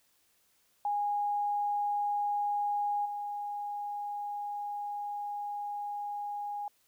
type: tone with level steps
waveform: sine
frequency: 822 Hz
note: G#5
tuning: 18 cents flat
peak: -28 / -34 dBFS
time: 0.85-6.68 s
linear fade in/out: 2 ms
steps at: 3.05 s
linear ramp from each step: 10 ms
effects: white hiss -70 dBFS RMS until 6.87 s